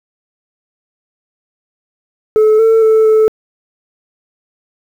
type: tone with pitch steps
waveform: sine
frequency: 432.2 / 448 / 439.8 / 436.3 Hz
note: A4 / A4 / A4 / A4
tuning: -31 / +31 / -1 / -15 cents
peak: -3 dBFS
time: 2.36-3.28 s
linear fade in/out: 0 ms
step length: 230 ms
effects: tanh soft clip ceiling -5 dBFS + 7-bit